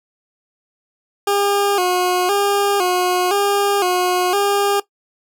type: tone with vibrato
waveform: 20% pulse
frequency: 381.9 Hz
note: G4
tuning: 45 cents flat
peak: -10 dBFS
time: 1.27-4.8 s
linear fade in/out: 5 ms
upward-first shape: square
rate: 0.98 Hz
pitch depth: 95 cents each way
effects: noise-tail reverb RT60 0.1 s tail -17 dB re dry